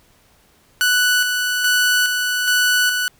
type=tone with tremolo; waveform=sawtooth; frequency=1483 Hz; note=F#6; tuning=4 cents sharp; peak=-10 dBFS; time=0.81-3.08 s; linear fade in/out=0 ms; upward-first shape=square; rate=1.2 Hz; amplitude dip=40%; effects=pink hiss -55 dBFS RMS until 3.19 s